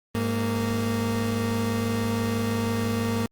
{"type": "tone pair together", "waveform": "30% pulse", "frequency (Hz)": [102.5, 231.1], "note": ["G#2", "A#3"], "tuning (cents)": [-22, -15], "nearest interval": "octave + major second", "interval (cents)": 1407, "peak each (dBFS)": [-25, -23], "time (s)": [0.15, 3.26], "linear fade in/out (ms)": 0, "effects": ["Opus 24 kbps"]}